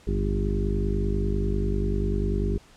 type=harmonic tone with a mistuned harmonic; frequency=50.2 Hz; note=G1; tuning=42 cents sharp; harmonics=1 / 2 / 3 / 4 / 5 / 6 / 7 / 8; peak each=-25 / -31 / -33 / -31 / -38 / -39 / -34 / -32 dBFS; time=0.07-2.58 s; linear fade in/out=5 ms; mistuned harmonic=2; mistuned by=-84 cents; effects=pink hiss -54 dBFS RMS until 2.76 s + low-pass 8000 Hz 12 dB/octave